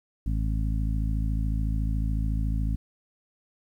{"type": "harmonic tone", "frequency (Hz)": 53.9, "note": "A1", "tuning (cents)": -35, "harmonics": [1, 2, 3, 4, 5], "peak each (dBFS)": [-25, -31, -35, -37, -39], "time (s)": [0.26, 2.76], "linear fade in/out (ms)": 5, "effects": ["10-bit"]}